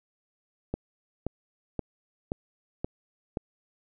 click train, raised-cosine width 2 ms, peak -16 dBFS, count 6, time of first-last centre 0.74-3.372 s, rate 1.9 Hz, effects none

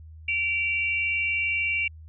sine tone pair together, 2324 / 2757 Hz, D7 / F7, -19 / -23 cents, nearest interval minor third, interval 296 cents, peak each -25 / -27 dBFS, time 0.28-1.88 s, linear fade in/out 5 ms, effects added 79 Hz sine -42 dBFS peak until 2.08 s

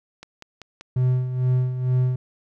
click train, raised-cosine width 0.2 ms, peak -22 dBFS, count 4, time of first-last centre 0.23-0.81 s, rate 5.17 Hz
triangle tone with tremolo, 127 Hz, B2, 49 cents sharp, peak -14 dBFS, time 0.96-2.16 s, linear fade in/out 5 ms, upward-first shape sine, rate 2.2 Hz, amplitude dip 65%
effects none

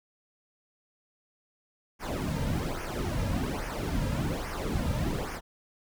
brown noise with flanger, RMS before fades -31 dBFS, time 1.99-5.41 s, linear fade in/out 50 ms, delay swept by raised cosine 0.25 to 2.75 ms, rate 1.2 Hz, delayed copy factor -0.75, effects none

